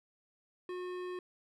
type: tone with hard clipping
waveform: sine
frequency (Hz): 362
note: F#4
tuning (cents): -38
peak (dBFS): -40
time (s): 0.69-1.19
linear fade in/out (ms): 2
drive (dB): 15
effects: none